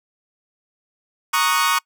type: chord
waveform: sawtooth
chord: D# minor seventh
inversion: second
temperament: equal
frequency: 932.3 / 1108.7 / 1244.5 / 1480 Hz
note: A#5 / C#6 / D#6 / F#6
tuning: 0 / 0 / 0 / 0 cents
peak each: -20 / -16 / -18 / -21 dBFS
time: 1.33-1.79 s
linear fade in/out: 10 ms
effects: noise-tail reverb RT60 0.1 s tail -25 dB re dry